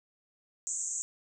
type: band-pass noise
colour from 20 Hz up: pink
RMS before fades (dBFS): -35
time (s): 0.67-1.02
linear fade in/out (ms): 0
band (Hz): 6500 to 7900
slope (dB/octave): 96
effects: none